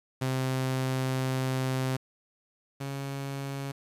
sawtooth tone pair in turn, 130.81 / 137.87 Hz, C3 / C#3, 0 / -9 cents, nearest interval minor second, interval 91 cents, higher second, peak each -23 / -29 dBFS, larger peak first, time 0.21-1.97 / 2.8-3.72 s, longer first, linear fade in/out 10 ms, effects resampled to 32000 Hz + 9-bit

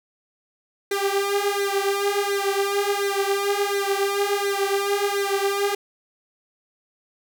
sawtooth tone with flanger, 400 Hz, G4, 35 cents sharp, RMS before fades -23 dBFS, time 0.91-5.75 s, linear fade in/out 5 ms, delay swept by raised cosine 0.49 to 5.89 ms, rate 1.4 Hz, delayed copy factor +0.9, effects none

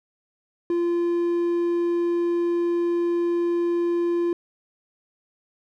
triangle tone, 344.7 Hz, F4, 23 cents flat, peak -18 dBFS, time 0.7-4.33 s, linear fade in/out 2 ms, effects none

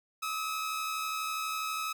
sawtooth tone pair together, 1213.8 / 1286 Hz, D#6 / E6, -43 / -43 cents, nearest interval minor second, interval 100 cents, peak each -39 / -29 dBFS, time 0.22-1.93 s, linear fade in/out 10 ms, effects none

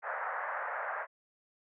white band-pass noise, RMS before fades -37 dBFS, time 0.02-1.07 s, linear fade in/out 50 ms, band 540 to 1800 Hz, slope 48 dB/octave, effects none

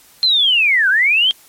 sine linear two-way sweep, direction down then up, 4186 to 1457 to 3242 Hz, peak -10 dBFS, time 0.23-1.31 s, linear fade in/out 0 ms, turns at 0.89 s, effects white hiss -47 dBFS RMS until 1.48 s + MP3 64 kbps

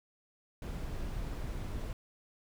brown noise, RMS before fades -38 dBFS, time 0.62-1.93 s, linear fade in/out 2 ms, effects none

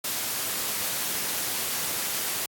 white noise, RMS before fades -29 dBFS, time 0.04-2.46 s, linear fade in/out 5 ms, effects high-pass 100 Hz 12 dB/octave + AAC 64 kbps

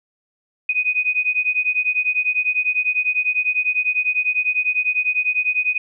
sine beating tone pair, 2489 / 2499 Hz, D#7 / D#7, 0 / +7 cents, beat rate 10 Hz, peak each -20 dBFS, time 0.69-5.78 s, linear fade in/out 5 ms, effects none

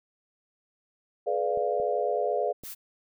sine chord, G# diminished seventh, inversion none, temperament equal with one note detuned, 424.8 / 493.9 / 587.3 / 698.5 Hz, G#4 / B4 / D5 / F5, +39 / 0 / 0 / 0 cents, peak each -30 dBFS, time 1.26-2.53 s, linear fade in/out 20 ms
clicks, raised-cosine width 2 ms, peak -31 dBFS, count 3, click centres 1.574 / 1.8 / 2.636 s
blue noise, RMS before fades -40 dBFS, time 2.63-2.75 s, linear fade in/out 20 ms
effects none

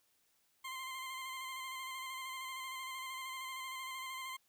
20% pulse tone with vibrato, 1046.5 Hz, C6, in tune, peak -37 dBFS, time 0.64-4.37 s, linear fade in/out 10 ms, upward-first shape square, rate 13 Hz, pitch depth 21 cents each way, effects white hiss -75 dBFS RMS until 4.48 s

